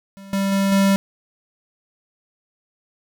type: tone with level steps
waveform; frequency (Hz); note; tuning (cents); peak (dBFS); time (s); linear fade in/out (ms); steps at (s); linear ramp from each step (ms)
square; 196; G3; 0; -38 / -19 / -17 / -14; 0.17-0.96; 0; 0.33 / 0.52 / 0.72; 2
effects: none